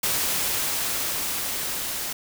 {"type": "noise with level ramp", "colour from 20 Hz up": "white", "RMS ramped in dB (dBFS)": [-24, -30], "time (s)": [0.03, 2.13], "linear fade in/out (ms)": 5, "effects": []}